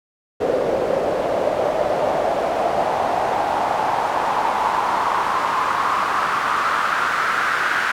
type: noise with band-pass filter sweep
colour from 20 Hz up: pink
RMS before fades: -20 dBFS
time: 0.4-7.92 s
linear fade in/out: 10 ms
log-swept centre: 500 to 1500 Hz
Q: 3.9
effects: none